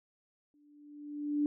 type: tone with exponential growth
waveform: sine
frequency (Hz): 293.5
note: D4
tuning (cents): -1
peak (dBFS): -25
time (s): 0.54-1.46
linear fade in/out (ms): 1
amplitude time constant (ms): 200
effects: none